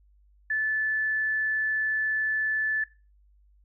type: tone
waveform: sine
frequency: 1743 Hz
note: A6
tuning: 17 cents flat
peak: -24 dBFS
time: 0.5-2.84 s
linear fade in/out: 5 ms
effects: noise-tail reverb RT60 0.3 s tail -18 dB re dry + added 50 Hz sine -57 dBFS peak until 3.64 s